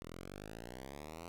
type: exponential sweep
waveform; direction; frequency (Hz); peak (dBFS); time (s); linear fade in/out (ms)
5% pulse; up; 39.74 to 87.31; -35; 0.02-1.28; 0
effects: none